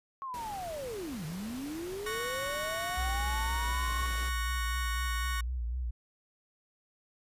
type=linear two-way sweep; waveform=sine; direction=down then up; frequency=1101 to 146.83 to 1101 Hz; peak=-36 dBFS; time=0.22-4.06 s; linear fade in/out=0 ms; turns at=1.25 s
type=noise; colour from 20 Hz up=pink; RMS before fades=-46 dBFS; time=0.34-4.29 s; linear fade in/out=0 ms
type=chord; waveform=30% pulse; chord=F# major; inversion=second; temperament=just; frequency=1110 / 1480 / 1850 Hz; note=C#6 / F#6 / A#6; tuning=+2 / 0 / -14 cents; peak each=-35 / -37 / -37 dBFS; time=2.06-5.41 s; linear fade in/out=5 ms
type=tone with vibrato; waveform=sine; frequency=60.5 Hz; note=B1; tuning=35 cents flat; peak=-31 dBFS; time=2.97-5.91 s; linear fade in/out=10 ms; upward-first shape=sine; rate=4 Hz; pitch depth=88 cents each way
effects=resampled to 32000 Hz